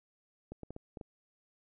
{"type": "clicks", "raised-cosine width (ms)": 2, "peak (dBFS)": -30, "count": 6, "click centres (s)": [0.52, 0.633, 0.706, 0.764, 0.972, 1.012], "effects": []}